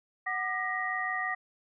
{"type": "tone cluster", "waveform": "sine", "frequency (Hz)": [744, 1203, 1881, 1987], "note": ["F#5", "D6", "A#6", "B6"], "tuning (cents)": [9, 41, 15, 10], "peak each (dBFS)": [-36, -36, -32, -39], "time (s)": [0.26, 1.35], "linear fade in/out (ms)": 10, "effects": []}